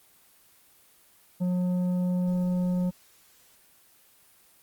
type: tone with tanh clipping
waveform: triangle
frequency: 180 Hz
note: F#3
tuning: 47 cents flat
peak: -25 dBFS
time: 1.4-2.91 s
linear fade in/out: 20 ms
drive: 12 dB
effects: white hiss -59 dBFS RMS until 4.62 s + Opus 24 kbps